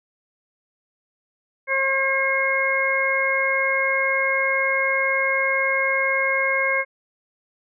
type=harmonic tone; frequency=538 Hz; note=C5; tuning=48 cents sharp; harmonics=1 / 2 / 3 / 4; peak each=-25 / -27 / -25 / -21 dBFS; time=1.67-6.85 s; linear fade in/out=50 ms; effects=none